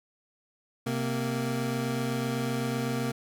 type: tone pair together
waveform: 25% pulse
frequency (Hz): 130 / 232.1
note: C3 / A#3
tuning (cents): -11 / -7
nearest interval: minor seventh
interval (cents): 1004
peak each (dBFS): -27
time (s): 0.86-3.12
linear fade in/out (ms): 10
effects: none